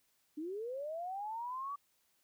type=linear sweep; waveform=sine; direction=up; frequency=290.2 to 1157 Hz; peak=-38 dBFS; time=0.37-1.76 s; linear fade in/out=10 ms; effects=white hiss -75 dBFS RMS until 2.23 s